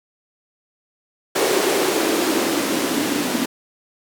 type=noise with band-pass filter sweep; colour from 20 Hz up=blue; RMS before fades=-20 dBFS; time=1.35-3.46 s; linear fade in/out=10 ms; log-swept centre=400 to 250 Hz; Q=3.9; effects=none